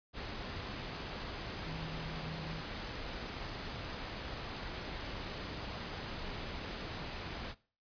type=tone in noise; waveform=sine; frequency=159.8 Hz; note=D#3; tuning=47 cents sharp; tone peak=-43 dBFS; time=1.64-2.63 s; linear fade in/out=50 ms; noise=pink; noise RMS=-42 dBFS; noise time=0.13-7.55 s; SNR=-4 dB; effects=noise-tail reverb RT60 0.4 s tail -20 dB re dry + resampled to 11025 Hz